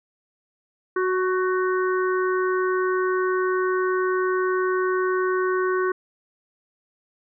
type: harmonic tone with a mistuned harmonic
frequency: 370 Hz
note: F#4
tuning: in tune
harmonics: 1 / 3 / 4 / 5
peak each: -21 / -27 / -29 / -36 dBFS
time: 0.96-5.92 s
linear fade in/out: 5 ms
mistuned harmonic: 4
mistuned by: +25 cents
effects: none